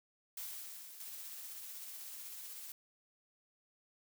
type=noise with exponential decay; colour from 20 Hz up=blue; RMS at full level=-43 dBFS; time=0.37-2.72 s; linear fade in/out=5 ms; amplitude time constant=510 ms
type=noise with tremolo; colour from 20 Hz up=blue; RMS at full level=-47 dBFS; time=1-2.72 s; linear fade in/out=2 ms; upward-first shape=sine; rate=16 Hz; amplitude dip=25%
effects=none